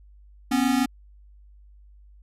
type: tone pair together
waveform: square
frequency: 246.9 / 272.7 Hz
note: B3 / C#4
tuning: 0 / -28 cents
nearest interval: major second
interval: 172 cents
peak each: -23 dBFS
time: 0.51-0.86 s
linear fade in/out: 10 ms
effects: added 50 Hz sine -48 dBFS peak until 2.22 s + resampled to 32000 Hz